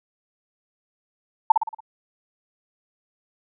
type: tone with echo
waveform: sine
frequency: 887 Hz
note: A5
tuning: 14 cents sharp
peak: -7 dBFS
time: 1.5-1.52 s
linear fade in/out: 5 ms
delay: 57 ms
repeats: 5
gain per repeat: -6 dB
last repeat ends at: 1.805 s
effects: none